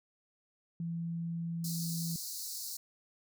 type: tone with pitch glide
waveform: sine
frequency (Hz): 167.8 to 166.45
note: E3 to E3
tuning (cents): +31 to +17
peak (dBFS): -34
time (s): 0.8-2.16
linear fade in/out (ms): 2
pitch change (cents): -14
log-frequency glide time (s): 1.47-1.98
type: high-pass noise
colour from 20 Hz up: pink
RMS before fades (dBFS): -41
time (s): 1.64-2.77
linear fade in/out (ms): 5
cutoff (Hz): 4100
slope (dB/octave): 96
effects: none